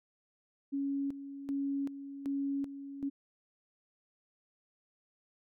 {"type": "tone with tremolo", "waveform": "sine", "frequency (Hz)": 278, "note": "C#4", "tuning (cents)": 5, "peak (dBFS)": -31, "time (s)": [0.72, 3.1], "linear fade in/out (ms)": 20, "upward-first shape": "square", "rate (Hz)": 1.3, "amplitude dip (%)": 70, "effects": []}